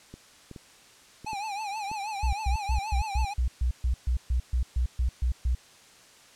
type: clicks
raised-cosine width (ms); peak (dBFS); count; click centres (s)
3; -29; 6; 0.14 / 0.513 / 0.562 / 1.246 / 1.332 / 1.915
type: tone with vibrato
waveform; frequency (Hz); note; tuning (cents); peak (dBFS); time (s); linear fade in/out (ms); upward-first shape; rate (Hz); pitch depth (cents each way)
square; 832; G#5; +3; -32; 1.26-3.34; 10; triangle; 6.3; 130
type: tone bursts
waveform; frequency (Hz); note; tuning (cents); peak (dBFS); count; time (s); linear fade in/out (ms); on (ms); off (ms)
sine; 61.74; B1; 0; -22; 15; 2.23-5.55; 5; 100; 130
effects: white hiss -54 dBFS RMS until 6.35 s + low-pass 8000 Hz 12 dB/octave